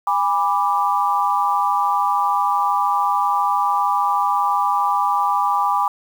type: chord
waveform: sine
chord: G# diminished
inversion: none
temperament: equal with one note detuned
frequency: 814.9 / 987.8 / 1174.7 Hz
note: G#5 / B5 / D6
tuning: -33 / 0 / 0 cents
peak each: -20 dBFS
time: 0.07-5.88 s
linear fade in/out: 2 ms
effects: 7-bit